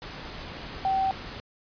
sine tone in noise, 770 Hz, G5, 31 cents flat, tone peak -22 dBFS, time 0.85-1.11 s, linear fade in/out 0 ms, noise pink, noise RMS -39 dBFS, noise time 0.02-1.4 s, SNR +14 dB, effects resampled to 11025 Hz

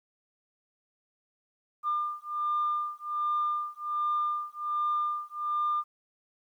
sine beating tone pair, 1200 / 1201.3 Hz, D6 / D6, +37 / +39 cents, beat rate 1.3 Hz, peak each -30 dBFS, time 1.83-5.84 s, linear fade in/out 50 ms, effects tanh soft clip ceiling -21 dBFS + 11-bit

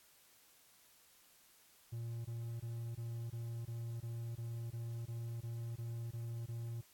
triangle tone bursts, 116.54 Hz, A#2, in tune, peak -38 dBFS, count 14, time 1.92-6.813 s, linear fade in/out 10 ms, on 330 ms, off 21 ms, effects white hiss -66 dBFS RMS until 6.93 s + AAC 64 kbps

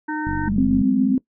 harmonic tone, 305.9 Hz, D#4, 29 cents flat, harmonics 1 / 3 / 5 / 6, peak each -25 / -28 / -30 / -37 dBFS, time 0.08-0.49 s, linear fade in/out 10 ms
click train, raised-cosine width 5 ms, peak -16 dBFS, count 27, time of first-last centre 0.27-0.814 s, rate 47.8 Hz
sine tone with vibrato, 203.7 Hz, G#3, 33 cents flat, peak -19 dBFS, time 0.47-1.15 s, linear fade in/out 5 ms, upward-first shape square, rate 17 Hz, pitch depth 97 cents each way
sine tone with tremolo, 260.3 Hz, C4, 9 cents flat, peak -15 dBFS, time 0.58-1.18 s, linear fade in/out 2 ms, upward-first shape sine, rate 7.4 Hz, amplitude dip 35%
effects noise-tail reverb RT60 0.1 s tail -20 dB re dry

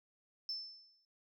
sine tone with exponential decay, 5290 Hz, E8, 5 cents sharp, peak -35 dBFS, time 0.49-1.05 s, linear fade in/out 1 ms, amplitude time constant 120 ms, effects noise-tail reverb RT60 0.2 s tail -20 dB re dry + tanh soft clip ceiling -31 dBFS

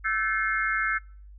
sine tone cluster, 1324 / 1534 / 1737 / 2138 Hz, E6 / G6 / A6 / C7, +7 / -38 / -23 / +37 cents, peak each -29 dBFS, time 0.04-0.99 s, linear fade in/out 20 ms, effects noise-tail reverb RT60 0.5 s tail -25 dB re dry + added 50 Hz sine -44 dBFS peak until 1.38 s

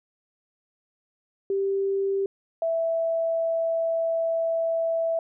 sine tone pair in turn, 392 / 659.3 Hz, G4 / E5, 0 / 0 cents, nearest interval major sixth, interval 900 cents, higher second, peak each -22 dBFS, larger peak neither, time 1.5-2.26 / 2.62-5.19 s, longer second, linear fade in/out 2 ms, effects none

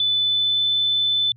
sine tone with pitch glide, 3495 to 3515 Hz, A7 to A7, -12 to -2 cents, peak -17 dBFS, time 0-1.32 s, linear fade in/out 2 ms, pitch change +10 cents, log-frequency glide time 0.11-0.65 s, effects added 119 Hz sine -46 dBFS peak until 1.36 s

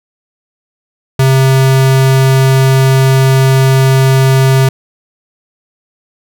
square tone, 133 Hz, C3, 29 cents sharp, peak -6 dBFS, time 1.19-4.69 s, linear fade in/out 5 ms, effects none

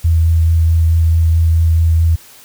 sine tone with vibrato, 82 Hz, E2, 9 cents flat, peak -8 dBFS, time 0.04-2.16 s, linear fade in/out 10 ms, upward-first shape triangle, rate 4.6 Hz, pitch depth 16 cents each way, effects white hiss -41 dBFS RMS until 2.44 s

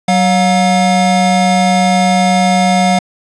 square tone pair together, 187.8 / 716 Hz, F#3 / F5, +26 / +43 cents, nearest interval octave + major seventh, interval 2317 cents, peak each -12 dBFS, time 0.08-2.99 s, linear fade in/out 5 ms, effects resampled to 22050 Hz + 7-bit

